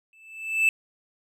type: tone with exponential growth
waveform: triangle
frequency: 2637 Hz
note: E7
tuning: in tune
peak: -13 dBFS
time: 0.13-0.69 s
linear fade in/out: 1 ms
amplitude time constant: 120 ms
effects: none